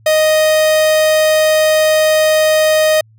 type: tone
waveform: 45% pulse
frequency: 622.3 Hz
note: D#5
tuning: in tune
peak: -9 dBFS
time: 0.06-3.01 s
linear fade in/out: 5 ms
effects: added 110 Hz sine -44 dBFS peak until 3.18 s